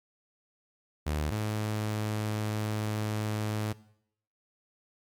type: tone pair in turn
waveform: sawtooth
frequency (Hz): 75.5 / 107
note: D2 / A2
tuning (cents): +48 / -48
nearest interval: tritone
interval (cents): 604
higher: second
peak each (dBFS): -24 / -25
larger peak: first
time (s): 1.06-1.31 / 1.31-3.73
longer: second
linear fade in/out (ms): 10
effects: noise-tail reverb RT60 0.7 s tail -19 dB re dry + MP3 96 kbps